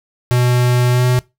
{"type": "tone with pitch glide", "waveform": "square", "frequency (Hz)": [123.47, 125.12], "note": ["B2", "B2"], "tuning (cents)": [0, 23], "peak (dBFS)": -12, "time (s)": [0.31, 1.19], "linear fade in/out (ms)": 0, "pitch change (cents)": 23, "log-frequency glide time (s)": [0.91, 1.04], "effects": ["noise-tail reverb RT60 0.2 s tail -20 dB re dry"]}